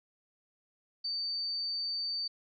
sine tone, 4588 Hz, D8, 41 cents flat, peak -32 dBFS, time 1.04-2.28 s, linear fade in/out 10 ms, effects none

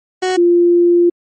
30% pulse / sine tone pair in turn, 370 / 347.4 Hz, F#4 / F4, 0 / -9 cents, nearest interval minor second, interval 109 cents, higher first, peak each -11 / -7 dBFS, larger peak second, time 0.22-0.37 / 0.37-1.1 s, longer second, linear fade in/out 10 ms, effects MP3 32 kbps

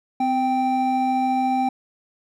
triangle tone pair together, 256.7 / 784 Hz, C4 / G5, -33 / 0 cents, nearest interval octave + perfect fifth, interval 1933 cents, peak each -21 / -18 dBFS, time 0.2-1.69 s, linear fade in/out 5 ms, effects none

